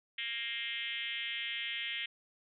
sine tone with frequency modulation, 2595 Hz, E7, 28 cents flat, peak -35 dBFS, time 0.18-2.06 s, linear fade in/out 5 ms, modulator 242 Hz, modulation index 3.2, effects none

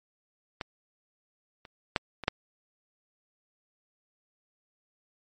clicks, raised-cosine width 0.3 ms, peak -17 / -30 / -8 / -21 / -6 dBFS, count 5, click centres 0.612 / 1.652 / 1.962 / 2.237 / 2.281 s, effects MP3 48 kbps

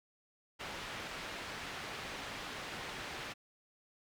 white low-pass noise, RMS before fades -44 dBFS, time 0.59-3.34 s, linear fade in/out 20 ms, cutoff 2800 Hz, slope 12 dB/octave, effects none

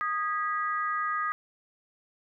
sine tone cluster, 1240 / 1642 / 1949 Hz, D#6 / G#6 / B6, -6 / -20 / -23 cents, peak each -28 / -35 / -36 dBFS, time 0.01-1.32 s, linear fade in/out 0 ms, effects none

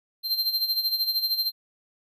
square tone with tremolo, 4150 Hz, C8, 15 cents flat, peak -21 dBFS, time 0.23-1.52 s, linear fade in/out 50 ms, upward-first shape sine, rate 13 Hz, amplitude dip 70%, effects none

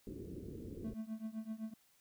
white low-pass noise, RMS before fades -47 dBFS, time 0.07-0.94 s, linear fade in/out 2 ms, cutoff 430 Hz, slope 48 dB/octave
triangle tone with tremolo, 220.3 Hz, A3, 2 cents sharp, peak -35 dBFS, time 0.84-1.74 s, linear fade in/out 5 ms, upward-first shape triangle, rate 7.8 Hz, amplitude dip 95%
effects white hiss -71 dBFS RMS until 2 s

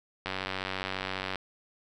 click train, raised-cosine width 0.3 ms, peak -16 dBFS, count 105, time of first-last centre 0.26-1.357 s, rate 94.8 Hz, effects none

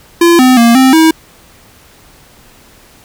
square tone with pitch steps, 341.3 / 255.6 / 233.7 / 261.9 / 321 Hz, F4 / C4 / A#3 / C4 / E4, -40 / -40 / +5 / +2 / -46 cents, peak -4 dBFS, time 0.21-1.11 s, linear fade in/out 5 ms, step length 180 ms, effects pink hiss -42 dBFS RMS until 3.04 s

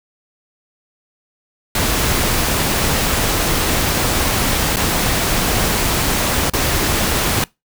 pink noise with dropouts, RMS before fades -17 dBFS, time 1.75-7.44 s, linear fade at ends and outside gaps 2 ms, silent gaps 4.76-4.768 / 6.499-6.535 s, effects noise-tail reverb RT60 0.2 s tail -23 dB re dry

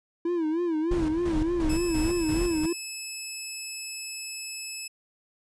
triangle tone with vibrato, 329.6 Hz, E4, in tune, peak -22 dBFS, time 0.25-2.73 s, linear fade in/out 5 ms, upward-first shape sine, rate 3.3 Hz, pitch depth 120 cents each way
brown noise with tremolo, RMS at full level -29 dBFS, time 0.91-2.66 s, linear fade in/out 5 ms, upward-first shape square, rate 2.9 Hz, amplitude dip 65%
5% pulse tone, 2600 Hz, E7, 24 cents flat, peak -23 dBFS, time 1.69-4.88 s, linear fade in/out 10 ms
effects resampled to 22050 Hz

